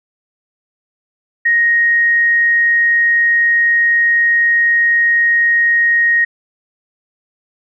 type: tone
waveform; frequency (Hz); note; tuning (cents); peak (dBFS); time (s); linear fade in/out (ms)
sine; 1872; A#6; +7; -9; 1.45-6.25; 10
effects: none